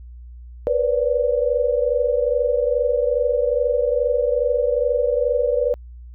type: tone cluster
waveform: sine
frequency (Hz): 482.6 / 505 / 577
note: B4 / B4 / D5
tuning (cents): -40 / +39 / -31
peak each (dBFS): -21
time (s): 0.67-5.74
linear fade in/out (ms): 0
effects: added 60 Hz sine -36 dBFS peak until 6.14 s